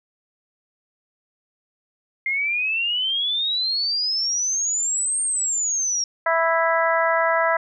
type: exponential two-way sweep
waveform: sine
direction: up then down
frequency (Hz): 2104 to 8730 to 5550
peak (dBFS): -20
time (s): 2.26-6.04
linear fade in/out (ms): 2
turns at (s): 5.22
type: harmonic tone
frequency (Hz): 329.6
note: E4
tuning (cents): 0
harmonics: 2 / 3 / 4 / 5 / 6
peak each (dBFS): -21 / -23 / -24 / -25 / -26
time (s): 6.26-7.57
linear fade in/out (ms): 5
effects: none